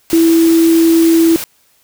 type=tone in noise; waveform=sine; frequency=329.6 Hz; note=E4; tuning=in tune; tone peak=-6 dBFS; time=0.13-1.36 s; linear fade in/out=0 ms; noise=white; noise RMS=-23 dBFS; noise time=0.1-1.44 s; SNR=+14 dB; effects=white hiss -54 dBFS RMS until 1.83 s